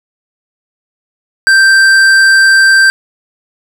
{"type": "tone with hard clipping", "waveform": "triangle", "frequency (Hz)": 1568, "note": "G6", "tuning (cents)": 0, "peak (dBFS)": -5, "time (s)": [1.47, 2.9], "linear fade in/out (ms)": 0, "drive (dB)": 14, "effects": []}